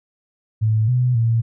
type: tone with pitch steps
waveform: sine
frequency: 109.4 / 124.9 / 114.9 Hz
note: A2 / B2 / A#2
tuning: -9 / +20 / -25 cents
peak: -14 dBFS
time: 0.61-1.42 s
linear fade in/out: 20 ms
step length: 270 ms
effects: none